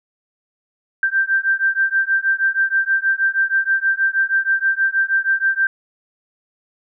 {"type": "beating tone pair", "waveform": "sine", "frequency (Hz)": [1568, 1574.3], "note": ["G6", "G6"], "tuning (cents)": [0, 7], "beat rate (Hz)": 6.3, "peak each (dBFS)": -18, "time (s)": [1.03, 5.67], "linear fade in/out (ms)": 2, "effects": []}